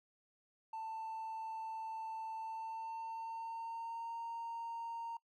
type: tone with pitch glide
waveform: triangle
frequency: 889 to 924.1 Hz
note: A5 to A#5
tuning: +18 to -15 cents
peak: -38 dBFS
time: 0.73-5.17 s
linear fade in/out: 5 ms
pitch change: +67 cents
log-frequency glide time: 2.37-4.19 s
effects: noise-tail reverb RT60 0.1 s tail -24 dB re dry + tanh soft clip ceiling -36 dBFS